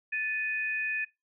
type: tone pair together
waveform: sine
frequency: 1749.4 / 2489 Hz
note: A6 / D#7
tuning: -10 / 0 cents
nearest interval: tritone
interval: 610 cents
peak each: -32 / -31 dBFS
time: 0.12-1.05 s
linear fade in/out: 10 ms
effects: noise-tail reverb RT60 0.2 s tail -19 dB re dry